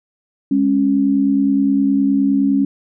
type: tone pair together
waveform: sine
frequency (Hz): 206.1 / 275.8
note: G#3 / C#4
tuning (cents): -13 / -9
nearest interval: perfect fourth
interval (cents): 504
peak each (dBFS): -18 / -13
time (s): 0.51-2.65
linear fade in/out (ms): 5
effects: none